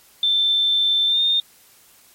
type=tone with pitch glide; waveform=sine; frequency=3551 to 3642 Hz; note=A7 to A#7; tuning=+15 to -41 cents; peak=-15 dBFS; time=0.23-1.4 s; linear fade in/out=2 ms; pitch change=+44 cents; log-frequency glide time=1.07-1.2 s; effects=white hiss -52 dBFS RMS until 2.14 s + MP3 64 kbps